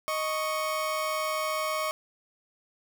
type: tone pair together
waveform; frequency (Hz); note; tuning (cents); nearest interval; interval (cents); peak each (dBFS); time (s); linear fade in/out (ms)
30% pulse; 622.2 / 1108.7; D#5 / C#6; 0 / 0; minor seventh; 1000; -28; 0.08-1.91; 0
effects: none